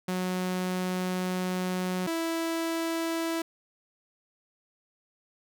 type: tone pair in turn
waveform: sawtooth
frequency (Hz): 183.3 / 329.6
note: F#3 / E4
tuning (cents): -16 / 0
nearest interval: minor seventh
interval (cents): 1016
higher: second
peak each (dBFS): -24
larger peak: neither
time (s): 0.08-2.07 / 2.07-3.42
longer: first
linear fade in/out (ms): 5
effects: none